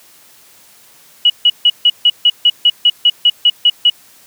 sine tone bursts, 2919 Hz, F#7, 24 cents flat, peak -5 dBFS, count 14, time 1.25-3.9 s, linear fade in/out 5 ms, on 50 ms, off 150 ms, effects white hiss -45 dBFS RMS until 4.26 s + high-pass 80 Hz 12 dB/octave

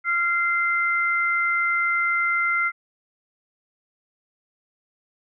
sine tone pair together, 1384 / 2076 Hz, F6 / C7, -16 / -14 cents, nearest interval perfect fifth, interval 702 cents, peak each -22 dBFS, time 0.04-2.72 s, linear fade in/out 50 ms, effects none

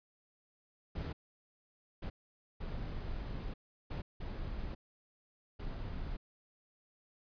brown noise bursts at uneven times, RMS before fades -40 dBFS, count 6, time 0.95-1.13 / 2.02-2.1 / 2.6-3.54 / 3.9-4.02 / 4.2-4.75 / 5.59-6.17 s, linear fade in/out 10 ms, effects resampled to 11025 Hz

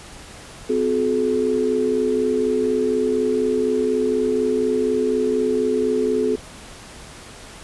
sine tone cluster, 256.7 / 363.4 / 427.5 Hz, C4 / F#4 / A4, -33 / -31 / -50 cents, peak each -23 / -24 / -19 dBFS, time 0.69-6.36 s, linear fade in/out 10 ms, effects pink hiss -40 dBFS RMS until 7.63 s + resampled to 24000 Hz

